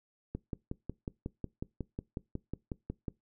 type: click train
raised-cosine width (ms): 3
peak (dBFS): -23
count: 16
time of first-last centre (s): 0.35-3.082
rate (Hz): 5.49
effects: noise-tail reverb RT60 0.2 s tail -22 dB re dry